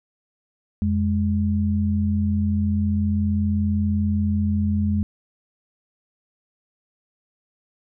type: tone pair together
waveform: sine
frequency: 87.31 / 207.7 Hz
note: F2 / G#3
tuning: 0 / 0 cents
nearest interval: octave + minor third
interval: 1500 cents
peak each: -21 dBFS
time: 0.82-5.03 s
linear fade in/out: 0 ms
effects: none